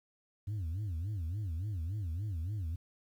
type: tone with vibrato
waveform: sine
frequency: 92.5 Hz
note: F#2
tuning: in tune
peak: -31 dBFS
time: 0.47-2.76 s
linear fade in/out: 10 ms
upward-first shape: sine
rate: 3.5 Hz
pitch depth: 270 cents each way
effects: tanh soft clip ceiling -33 dBFS + 11-bit